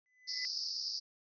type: tone with exponential growth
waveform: triangle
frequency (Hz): 2007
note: B6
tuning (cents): +27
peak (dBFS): -36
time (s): 0.06-0.45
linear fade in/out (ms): 0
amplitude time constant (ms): 84
type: band-pass noise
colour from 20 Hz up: white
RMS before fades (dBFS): -39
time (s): 0.27-1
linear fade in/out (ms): 20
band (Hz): 4600 to 5300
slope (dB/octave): 96
effects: resampled to 16000 Hz